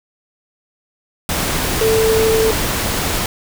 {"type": "tone in noise", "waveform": "sine", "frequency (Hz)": 443.3, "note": "A4", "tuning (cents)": 13, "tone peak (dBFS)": -12, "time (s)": [1.81, 2.51], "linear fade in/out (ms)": 2, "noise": "pink", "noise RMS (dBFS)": -19, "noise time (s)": [1.29, 3.26], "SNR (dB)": 4, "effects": []}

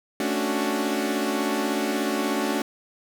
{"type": "chord", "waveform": "sawtooth", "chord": "D major seventh", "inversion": "second", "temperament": "equal", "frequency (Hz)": [220, 277.2, 293.7, 370], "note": ["A3", "C#4", "D4", "F#4"], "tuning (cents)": [0, 0, 0, 0], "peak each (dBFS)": -25, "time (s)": [0.2, 2.62], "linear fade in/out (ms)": 2, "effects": []}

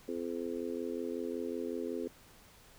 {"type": "harmonic tone", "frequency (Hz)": 85.4, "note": "F2", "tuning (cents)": -38, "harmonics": [3, 4, 5, 6], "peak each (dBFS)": [-40, -40, -39, -44], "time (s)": [0.08, 2.08], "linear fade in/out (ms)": 5, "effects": ["pink hiss -59 dBFS RMS until 2.78 s"]}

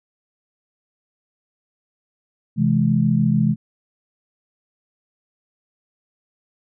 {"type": "chord", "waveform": "sine", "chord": "C augmented", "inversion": "none", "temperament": "equal with one note detuned", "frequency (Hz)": [130.81, 164.81, 211.9], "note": ["C3", "E3", "G#3"], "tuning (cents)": [0, 0, 35], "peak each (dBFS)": [-20, -19, -18], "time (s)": [2.56, 3.56], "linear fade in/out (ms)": 50, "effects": []}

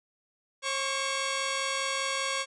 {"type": "tone pair together", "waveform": "10% pulse", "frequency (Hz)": [538, 1121], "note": ["C5", "C#6"], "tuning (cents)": [48, 19], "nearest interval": "octave + minor second", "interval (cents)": 1271, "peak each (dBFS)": -23, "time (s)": [0.62, 2.46], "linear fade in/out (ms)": 50, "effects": ["resampled to 24000 Hz"]}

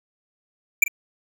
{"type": "tone with echo", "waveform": "square", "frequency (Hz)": 2349, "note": "D7", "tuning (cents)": 0, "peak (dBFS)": -11, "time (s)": [0.82, 0.84], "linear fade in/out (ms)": 5, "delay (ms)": 41, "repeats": 1, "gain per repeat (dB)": -14, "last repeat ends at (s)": 0.881, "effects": []}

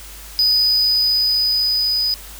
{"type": "tone with level ramp", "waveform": "triangle", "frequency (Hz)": 4978, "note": "D#8", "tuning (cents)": 0, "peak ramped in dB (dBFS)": [-11, -15], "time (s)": [0.39, 2.14], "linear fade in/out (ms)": 0, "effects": ["added 50 Hz sine -38 dBFS peak until 2.39 s", "white hiss -38 dBFS RMS until 2.39 s"]}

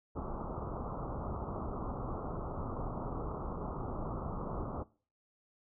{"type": "low-pass noise", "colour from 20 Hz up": "pink", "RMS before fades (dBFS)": -39, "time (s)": [0.15, 4.84], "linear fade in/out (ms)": 20, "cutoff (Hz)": 1300, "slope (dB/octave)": 96, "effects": ["noise-tail reverb RT60 0.4 s tail -21 dB re dry"]}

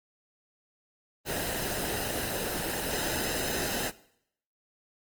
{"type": "noise with comb filter", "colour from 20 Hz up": "pink", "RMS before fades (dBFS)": -31, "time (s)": [1.25, 3.92], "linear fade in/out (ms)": 50, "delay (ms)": 0.88, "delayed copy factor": -0.6, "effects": ["noise-tail reverb RT60 0.7 s tail -19 dB re dry", "Opus 24 kbps"]}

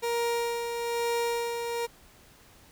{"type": "tone with tremolo", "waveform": "30% pulse", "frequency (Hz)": 470, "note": "A#4", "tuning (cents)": 14, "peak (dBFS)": -23, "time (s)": [0.02, 1.87], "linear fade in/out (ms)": 20, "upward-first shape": "sine", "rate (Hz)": 1.1, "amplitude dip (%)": 45, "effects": ["pink hiss -56 dBFS RMS until 2.71 s"]}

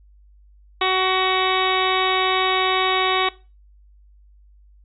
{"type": "harmonic tone", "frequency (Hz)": 374.8, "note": "F#4", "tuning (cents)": 22, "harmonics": [1, 2, 3, 4, 5, 6, 7, 8, 9, 10], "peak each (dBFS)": [-24, -24, -22, -33, -30, -26, -32, -30, -30, -26], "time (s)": [0.81, 3.29], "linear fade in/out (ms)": 5, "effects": ["noise-tail reverb RT60 0.3 s tail -19 dB re dry", "added 50 Hz sine -48 dBFS peak until 4.84 s"]}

